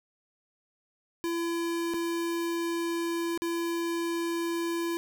square tone with dropouts, 337.6 Hz, E4, 41 cents sharp, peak -29 dBFS, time 1.24-4.97 s, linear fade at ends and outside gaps 0 ms, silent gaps 1.937-1.942 / 3.376-3.42 s, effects none

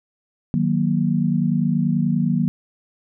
sine chord, D# minor, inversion none, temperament equal with one note detuned, 155.56 / 185 / 236.1 Hz, D#3 / F#3 / A#3, 0 / 0 / +22 cents, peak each -21 dBFS, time 0.54-2.48 s, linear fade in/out 0 ms, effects none

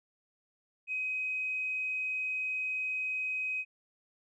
triangle tone with tanh clipping, 2523 Hz, D#7, 23 cents sharp, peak -31 dBFS, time 0.87-3.65 s, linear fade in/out 50 ms, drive 3 dB, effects resampled to 24000 Hz

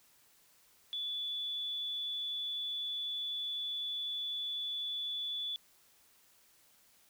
sine tone, 3452 Hz, A7, 34 cents flat, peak -35 dBFS, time 0.93-5.56 s, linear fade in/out 0 ms, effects white hiss -66 dBFS RMS until 7.09 s

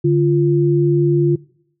sine tone pair together, 145.5 / 346.5 Hz, D3 / F4, -16 / -14 cents, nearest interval octave + minor third, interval 1502 cents, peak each -14 dBFS, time 0.04-1.36 s, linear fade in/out 10 ms, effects noise-tail reverb RT60 0.7 s tail -23 dB re dry

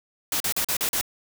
white noise bursts, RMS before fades -25 dBFS, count 6, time 0.32-1.012 s, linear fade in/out 2 ms, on 82 ms, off 40 ms, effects none

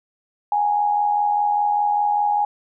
sine tone with amplitude modulation, 829 Hz, G#5, 3 cents flat, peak -14 dBFS, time 0.52-2.45 s, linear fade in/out 2 ms, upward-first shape sine, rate 85 Hz, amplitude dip 50%, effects none

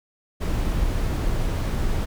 brown noise, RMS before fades -23 dBFS, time 0.4-2.06 s, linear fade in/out 20 ms, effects none

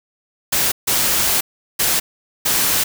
white noise bursts at uneven times, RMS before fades -17 dBFS, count 4, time 0.52-0.72 / 0.87-1.41 / 1.79-2 / 2.45-2.84 s, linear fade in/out 10 ms, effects none

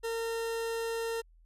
40% pulse tone, 457.2 Hz, A#4, 34 cents flat, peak -31 dBFS, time 0.03-1.22 s, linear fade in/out 20 ms, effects added 41 Hz sine -57 dBFS peak until 1.45 s + resampled to 32000 Hz

